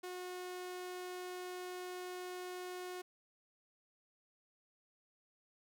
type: tone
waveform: sawtooth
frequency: 362.8 Hz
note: F#4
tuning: 34 cents flat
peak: -39 dBFS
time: 0.03-3.02 s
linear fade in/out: 10 ms
effects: none